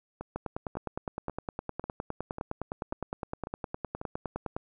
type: two click trains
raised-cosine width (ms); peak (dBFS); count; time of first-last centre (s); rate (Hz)
1; -19 / -23; 42 / 8; 0.36-4.565 / 0.21-4.014; 9.75 / 1.84
effects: none